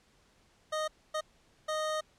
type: tone bursts at uneven times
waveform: 25% pulse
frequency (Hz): 620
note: D#5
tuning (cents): -6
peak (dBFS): -27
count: 3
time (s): 0.72-0.88 / 1.14-1.21 / 1.68-2.01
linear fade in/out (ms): 10
effects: pink hiss -66 dBFS RMS until 2.18 s + low-pass 8000 Hz 12 dB/octave